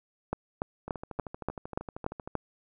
two click trains, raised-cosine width 1 ms, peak -24 / -15 dBFS, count 19 / 8, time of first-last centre 0.88-2.275 / 0.33-2.353 s, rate 12.9 / 3.46 Hz, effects none

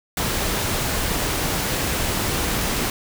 pink noise, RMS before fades -23 dBFS, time 0.17-2.9 s, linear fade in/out 2 ms, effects none

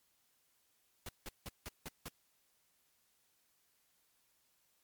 pink noise bursts, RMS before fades -45 dBFS, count 6, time 1.06-2.084 s, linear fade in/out 2 ms, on 29 ms, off 170 ms, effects white hiss -75 dBFS RMS until 4.83 s + MP3 96 kbps

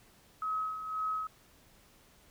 sine tone with tremolo, 1277 Hz, D#6, 45 cents sharp, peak -30 dBFS, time 0.42-1.27 s, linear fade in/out 2 ms, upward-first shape sine, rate 1.9 Hz, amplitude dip 60%, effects pink hiss -62 dBFS RMS until 2.3 s

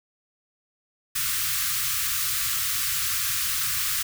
white band-stop noise, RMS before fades -26 dBFS, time 1.15-4.03 s, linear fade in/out 10 ms, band 150 to 1100 Hz, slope 96 dB/octave, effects none

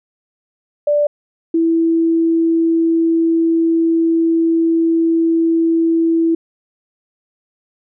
sine tone pair in turn, 587.3 / 329.6 Hz, D5 / E4, 0 / 0 cents, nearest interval minor seventh, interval 1000 cents, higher first, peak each -11 dBFS, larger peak neither, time 0.87-1.07 / 1.54-6.35 s, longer second, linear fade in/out 5 ms, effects none

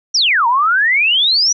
sine exponential two-way sweep, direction down then up, 6000 to 912 to 6000 Hz, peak -10 dBFS, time 0.14-1.53 s, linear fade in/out 10 ms, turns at 0.47 s, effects none

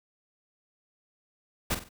pink noise with echo, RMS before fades -27 dBFS, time 1.7-1.75 s, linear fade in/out 10 ms, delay 47 ms, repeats 3, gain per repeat -9 dB, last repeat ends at 1.891 s, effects none

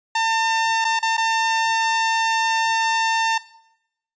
sawtooth tone with dropouts, 901 Hz, A5, 41 cents sharp, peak -14 dBFS, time 0.15-3.38 s, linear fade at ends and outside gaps 5 ms, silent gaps 0.845-0.849 / 0.992-1.027 / 1.169-1.178 s, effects noise-tail reverb RT60 0.8 s tail -18 dB re dry + resampled to 16000 Hz

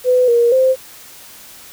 sine tone with pitch steps, 502 / 472.6 / 521 Hz, B4 / A#4 / C5, +28 / +24 / -7 cents, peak -9 dBFS, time 0.04-0.76 s, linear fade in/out 50 ms, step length 240 ms, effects white hiss -39 dBFS RMS until 1.72 s

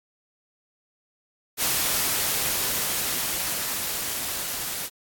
white noise with level ramp, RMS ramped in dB -23 to -31 dBFS, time 1.57-4.9 s, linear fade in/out 50 ms, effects AAC 64 kbps

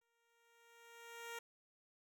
10% pulse tone with exponential growth, 466.2 Hz, A#4, in tune, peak -36 dBFS, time 0.01-1.39 s, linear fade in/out 5 ms, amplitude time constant 300 ms, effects none

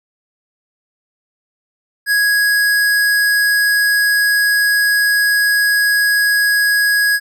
square tone, 1661.2 Hz, G#6, in tune, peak -12 dBFS, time 2.06-7.2 s, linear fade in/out 50 ms, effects none

